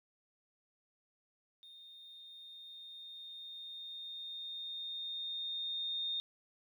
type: tone with level ramp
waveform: sine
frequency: 3664 Hz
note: A#7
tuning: 31 cents flat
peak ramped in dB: -53 to -34 dBFS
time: 1.63-6.2 s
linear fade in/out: 0 ms
effects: 12-bit